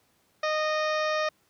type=harmonic tone; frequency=617 Hz; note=D#5; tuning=15 cents flat; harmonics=1 / 2 / 3 / 4 / 5 / 6 / 7 / 8 / 9 / 10; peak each=-27 / -30 / -33 / -37 / -45 / -41 / -45 / -46 / -41 / -52 dBFS; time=0.43-1.29 s; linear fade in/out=5 ms; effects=pink hiss -67 dBFS RMS until 1.49 s + high-pass 100 Hz 12 dB/octave